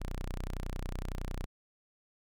sawtooth tone, 30.87 Hz, B0, in tune, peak -31 dBFS, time 0-1.46 s, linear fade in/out 20 ms, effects none

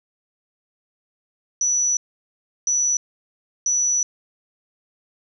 sine tone bursts at uneven times, 5920 Hz, F#8, in tune, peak -17 dBFS, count 3, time 1.61-1.97 / 2.67-2.97 / 3.66-4.03 s, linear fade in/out 2 ms, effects none

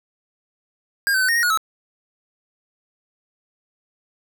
square tone with pitch steps, 1614 / 1530 / 1512 / 1851 / 1873 / 1448 / 1298 Hz, G#6 / G6 / F#6 / A#6 / A#6 / F#6 / E6, -50 / -42 / +37 / -13 / +8 / -38 / -27 cents, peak -17 dBFS, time 1.07-1.574 s, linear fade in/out 0 ms, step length 72 ms, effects none

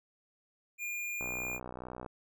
square tone, 2416 Hz, D7, 48 cents sharp, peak -36 dBFS, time 0.78-1.6 s, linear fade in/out 50 ms
click train, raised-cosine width 1 ms, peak -28 dBFS, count 54, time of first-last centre 1.21-2.062 s, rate 62.2 Hz
effects none

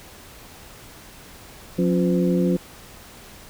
sine tone cluster, 179.1 / 272 / 352.4 / 509 Hz, F3 / C#4 / F4 / C5, +44 / -33 / +16 / -48 cents, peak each -19 / -25 / -24 / -27 dBFS, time 1.78-2.57 s, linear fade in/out 10 ms, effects pink hiss -44 dBFS RMS until 3.49 s

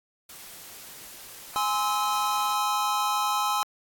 white noise, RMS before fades -44 dBFS, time 0.29-2.55 s, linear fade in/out 5 ms
square chord, Ab augmented, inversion none, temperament just, 830.6 / 1038.3 / 1297.8 Hz, Ab5 / C6 / E6, 0 / -14 / -27 cents, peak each -29 dBFS, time 1.56-3.63 s, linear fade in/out 0 ms
effects AAC 64 kbps

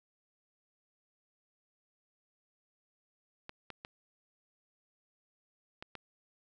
clicks, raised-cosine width 0.3 ms, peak -27 dBFS, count 5, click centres 3.494 / 3.703 / 3.849 / 5.825 / 5.953 s, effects none

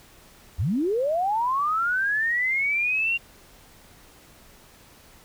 sine linear sweep, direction up, 62.9 to 2786 Hz, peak -21 dBFS, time 0.58-3.18 s, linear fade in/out 20 ms, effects pink hiss -52 dBFS RMS until 5.24 s

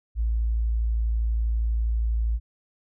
sine tone, 56.2 Hz, A1, 37 cents sharp, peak -21 dBFS, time 0.15-2.4 s, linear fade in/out 50 ms, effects none

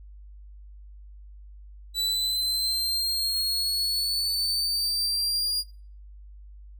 40% pulse exponential sweep, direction up, 3951 to 4840 Hz, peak -23 dBFS, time 1.94-5.64 s, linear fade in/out 50 ms, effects noise-tail reverb RT60 0.4 s tail -22 dB re dry + added 50 Hz sine -43 dBFS peak until 6.79 s

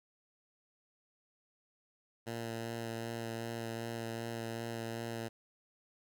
10% pulse tone with vibrato, 115.2 Hz, A#2, 20 cents flat, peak -30 dBFS, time 2.26-5.29 s, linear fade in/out 20 ms, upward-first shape sine, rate 2.6 Hz, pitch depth 15 cents each way, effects none

